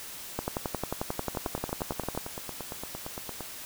two click trains, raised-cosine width 1 ms, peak -15 / -22 dBFS, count 21 / 19, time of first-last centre 0.39-2.176 / 1.35-3.407 s, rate 11.2 / 8.75 Hz, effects white hiss -42 dBFS RMS until 3.65 s

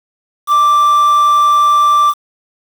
triangle tone with quantisation, 1174.7 Hz, D6, in tune, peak -5 dBFS, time 0.47-2.14 s, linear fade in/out 50 ms, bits 5, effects none

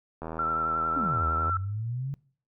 click train, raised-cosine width 1 ms, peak -22 dBFS, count 104, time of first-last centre 0.22-1.495 s, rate 80.8 Hz
sine tone with vibrato, 1343 Hz, E6, 32 cents sharp, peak -25 dBFS, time 0.39-1.57 s, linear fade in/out 2 ms, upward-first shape triangle, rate 11 Hz, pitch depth 43 cents each way
sine exponential two-way sweep, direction down then up, 300 to 73.42 to 141.4 Hz, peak -29 dBFS, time 0.96-2.14 s, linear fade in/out 0 ms, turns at 1.26 s
effects noise-tail reverb RT60 0.5 s tail -23 dB re dry

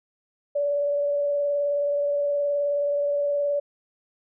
sine tone with vibrato, 575 Hz, D5, 37 cents flat, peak -21 dBFS, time 0.55-3.6 s, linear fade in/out 10 ms, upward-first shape triangle, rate 19 Hz, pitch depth 19 cents each way, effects none

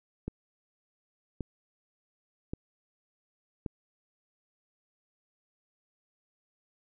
click train, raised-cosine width 3 ms, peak -21 dBFS, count 4, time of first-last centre 0.28-3.662 s, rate 0.887 Hz, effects none

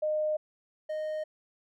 sine / triangle tone pair in turn, 613 / 618.3 Hz, D#5 / D#5, -26 / -11 cents, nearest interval unison, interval 15 cents, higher second, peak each -26 / -29 dBFS, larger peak first, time 0.02-0.37 / 0.89-1.24 s, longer neither, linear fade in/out 10 ms, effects none

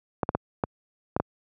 clicks, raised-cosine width 1 ms, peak -9 dBFS, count 6, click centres 0.232 / 0.291 / 0.35 / 0.638 / 1.165 / 1.2 s, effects high-pass 80 Hz 12 dB/octave

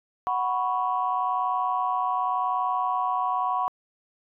sine chord, F# suspended fourth, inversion none, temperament equal, 740 / 987.8 / 1108.7 Hz, F#5 / B5 / C#6, 0 / 0 / 0 cents, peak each -27 dBFS, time 0.27-3.68 s, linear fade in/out 0 ms, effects tanh soft clip ceiling -13 dBFS

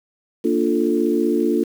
sine chord, Bb major seventh, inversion none, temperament equal, 233.1 / 293.7 / 349.2 / 440 Hz, Bb3 / D4 / F4 / A4, 0 / 0 / 0 / 0 cents, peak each -22 / -21 / -20 / -23 dBFS, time 0.44-1.64 s, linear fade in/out 10 ms, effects 7-bit

